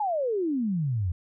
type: exponential sweep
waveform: sine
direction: down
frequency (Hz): 873 to 82.5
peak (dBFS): -24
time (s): 0-1.12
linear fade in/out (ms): 5
effects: none